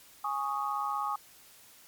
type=chord; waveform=sine; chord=Ab suspended fourth; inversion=none; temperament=equal; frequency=830.6 / 1108.7 / 1244.5 Hz; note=Ab5 / Db6 / Eb6; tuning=0 / 0 / 0 cents; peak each=-34 dBFS; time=0.24-1.16 s; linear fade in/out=5 ms; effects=white hiss -56 dBFS RMS until 1.87 s + MP3 96 kbps

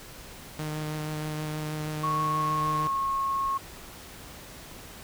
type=tone with vibrato; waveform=sawtooth; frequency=153.3 Hz; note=D#3; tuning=25 cents flat; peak=-27 dBFS; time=0.59-2.87 s; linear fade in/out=0 ms; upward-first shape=sine; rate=6.3 Hz; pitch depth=11 cents each way
type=tone with pitch glide; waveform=sine; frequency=1104 to 1089.4 Hz; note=C#6 to C#6; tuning=-7 to -30 cents; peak=-25 dBFS; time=2.03-3.58 s; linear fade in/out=10 ms; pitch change=-23 cents; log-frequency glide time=2.14-2.7 s
effects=pink hiss -45 dBFS RMS until 5.03 s

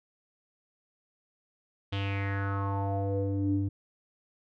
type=tone with low-pass filter sweep; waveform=square; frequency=98.8 Hz; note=G2; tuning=14 cents sharp; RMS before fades=-30 dBFS; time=1.92-3.69 s; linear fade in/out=10 ms; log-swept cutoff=3300 to 230 Hz; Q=4.9; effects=none

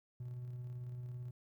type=tone with tremolo; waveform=triangle; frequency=123.47 Hz; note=B2; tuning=in tune; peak=-38 dBFS; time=0.2-1.31 s; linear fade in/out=5 ms; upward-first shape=square; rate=18 Hz; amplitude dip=30%; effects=tanh soft clip ceiling -36 dBFS + 13-bit

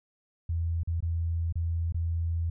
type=tone with dropouts; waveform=sine; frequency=83.5 Hz; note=E2; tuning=23 cents sharp; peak=-26 dBFS; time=0.49-2.5 s; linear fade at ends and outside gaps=5 ms; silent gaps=0.834-0.874 / 1.005-1.025 / 1.525-1.555 / 1.924-1.944 s; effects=none

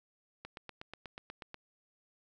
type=click train; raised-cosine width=0.3 ms; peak=-28 dBFS; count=10; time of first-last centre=0.45-1.544 s; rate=8.23 Hz; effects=none

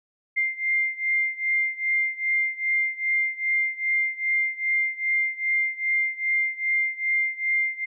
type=beating tone pair; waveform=sine; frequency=2100 / 2102.5 Hz; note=C7 / C7; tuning=+6 / +8 cents; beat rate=2.5 Hz; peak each=-24 / -26 dBFS; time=0.36-7.86 s; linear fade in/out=20 ms; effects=none

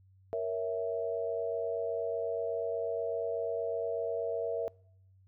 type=chord; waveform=sine; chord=A# diminished; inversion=none; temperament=equal; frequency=466.2 / 554.4 / 659.3 Hz; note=A#4 / C#5 / E5; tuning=0 / 0 / 0 cents; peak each=-34 / -39 / -34 dBFS; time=0.33-4.68 s; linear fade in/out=0 ms; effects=noise-tail reverb RT60 0.7 s tail -26 dB re dry + added 95 Hz sine -59 dBFS peak until 5.27 s

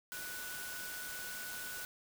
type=tone in noise; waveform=sine; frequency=1480 Hz; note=F#6; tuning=in tune; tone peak=-45 dBFS; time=0.12-1.85 s; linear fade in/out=0 ms; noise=white; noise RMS=-45 dBFS; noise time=0.12-1.85 s; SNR=-3 dB; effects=none

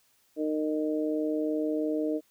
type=harmonic tone; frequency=153.8 Hz; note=D#3; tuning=20 cents flat; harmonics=2 / 3 / 4; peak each=-28 / -32 / -34 dBFS; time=0.36-2.21 s; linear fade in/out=50 ms; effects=white hiss -67 dBFS RMS until 2.3 s

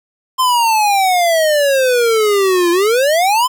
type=exponential two-way sweep; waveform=square; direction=down then up; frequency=1046.5 to 340 to 1046.5 Hz; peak=-11 dBFS; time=0.38-3.48 s; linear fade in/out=20 ms; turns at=2.71 s; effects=8-bit

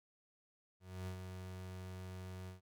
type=tone with ADSR envelope; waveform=35% pulse; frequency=92.5 Hz; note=F#2; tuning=in tune; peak=-39 dBFS; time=0.8-2.61 s; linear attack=270 ms; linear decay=91 ms; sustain=-5 dB; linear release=130 ms; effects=none

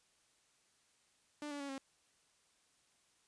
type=tone with pitch steps; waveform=sawtooth; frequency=295.7 / 287.5 / 280.1 / 270.3 Hz; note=D4 / D4 / C#4 / C#4; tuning=+12 / -37 / +18 / -44 cents; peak=-38 dBFS; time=1.42-1.78 s; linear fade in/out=2 ms; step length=90 ms; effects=white hiss -73 dBFS RMS until 3.27 s + resampled to 22050 Hz

